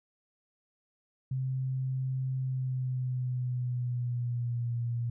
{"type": "tone with pitch glide", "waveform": "sine", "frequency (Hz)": [130.81, 118.58], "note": ["C3", "A#2"], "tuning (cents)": [0, 30], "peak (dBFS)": -29, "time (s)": [1.31, 5.1], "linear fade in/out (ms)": 5, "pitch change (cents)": -170, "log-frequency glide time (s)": [2.38, 4.75], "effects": []}